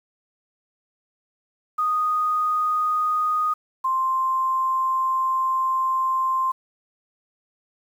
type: tone pair in turn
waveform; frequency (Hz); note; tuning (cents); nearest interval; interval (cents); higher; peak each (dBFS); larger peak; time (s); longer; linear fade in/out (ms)
sine; 1240 / 1050; D#6 / C6; -6 / +6; minor third; 288; first; -19; neither; 1.78-3.54 / 3.84-6.52; second; 10
effects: 8-bit